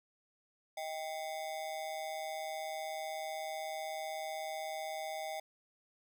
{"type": "ring-modulated tone", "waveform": "square", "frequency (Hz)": 710, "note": "F5", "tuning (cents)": 28, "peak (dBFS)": -36, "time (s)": [0.77, 5.4], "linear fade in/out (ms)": 5, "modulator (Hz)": 78, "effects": ["12-bit"]}